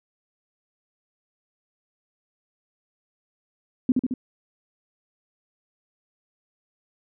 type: tone with echo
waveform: sine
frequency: 253.5 Hz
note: B3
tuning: 45 cents sharp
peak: -14 dBFS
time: 3.89-3.92 s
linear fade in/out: 2 ms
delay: 73 ms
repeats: 3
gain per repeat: -3 dB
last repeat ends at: 4.139 s
effects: none